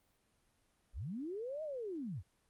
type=linear two-way sweep; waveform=sine; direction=up then down; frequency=30.87 to 640 to 65.7 Hz; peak=-39 dBFS; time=0.93-2.23 s; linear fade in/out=50 ms; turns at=1.63 s; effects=pink hiss -75 dBFS RMS until 2.49 s + Opus 32 kbps